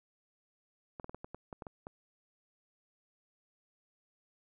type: clicks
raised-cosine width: 1 ms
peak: -29 dBFS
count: 10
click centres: 0.998 / 1.044 / 1.095 / 1.146 / 1.245 / 1.346 / 1.528 / 1.622 / 1.668 / 1.869 s
effects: none